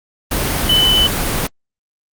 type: tone in noise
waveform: sine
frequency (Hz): 3011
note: F#7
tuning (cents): +30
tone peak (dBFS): -10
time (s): 0.69-1.07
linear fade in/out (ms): 5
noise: pink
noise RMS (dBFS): -18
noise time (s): 0.31-1.47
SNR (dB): +5
effects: Opus 32 kbps